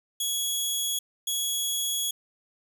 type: tone bursts at uneven times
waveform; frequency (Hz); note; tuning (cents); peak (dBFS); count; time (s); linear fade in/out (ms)
15% pulse; 3346; G#7; +12; -19; 2; 0.2-0.99 / 1.27-2.11; 5
effects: 10-bit